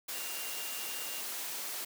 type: tone in noise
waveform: sine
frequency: 2794 Hz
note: F7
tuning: in tune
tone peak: -46 dBFS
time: 0.13-1.21 s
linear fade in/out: 10 ms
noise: white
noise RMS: -39 dBFS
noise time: 0.08-1.85 s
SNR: -10 dB
effects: high-pass 300 Hz 12 dB/octave